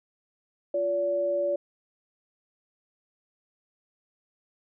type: tone pair together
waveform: sine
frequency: 349.2 / 573 Hz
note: F4 / D5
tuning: 0 / -43 cents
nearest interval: major sixth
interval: 857 cents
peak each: -33 / -24 dBFS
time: 0.74-1.56 s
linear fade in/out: 5 ms
effects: none